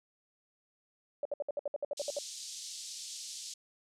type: tone bursts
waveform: sine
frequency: 577 Hz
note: D5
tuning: 31 cents flat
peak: -31 dBFS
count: 12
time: 1.23-2.188 s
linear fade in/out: 2 ms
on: 23 ms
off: 62 ms
type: band-pass noise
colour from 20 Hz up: white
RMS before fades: -44 dBFS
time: 1.97-3.54 s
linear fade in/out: 5 ms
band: 3800 to 7600 Hz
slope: 24 dB/octave
effects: low-pass 12000 Hz 12 dB/octave